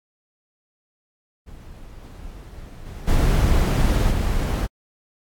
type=noise with level steps; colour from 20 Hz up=brown; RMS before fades=-40 / -38 / -34 / -17 / -21 dBFS; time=1.46-4.67 s; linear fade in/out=20 ms; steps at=2.02 / 2.85 / 3.07 / 4.1 s; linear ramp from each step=20 ms; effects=AAC 64 kbps